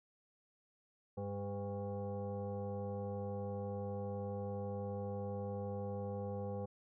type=tone with frequency modulation; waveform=sine; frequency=201.8 Hz; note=G#3; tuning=49 cents flat; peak=-38 dBFS; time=1.17-6.66 s; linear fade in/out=10 ms; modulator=302 Hz; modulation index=1.6; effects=none